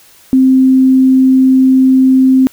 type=tone; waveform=sine; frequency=261.6 Hz; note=C4; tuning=in tune; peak=-4 dBFS; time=0.33-2.47 s; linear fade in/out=0 ms; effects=white hiss -43 dBFS RMS until 2.52 s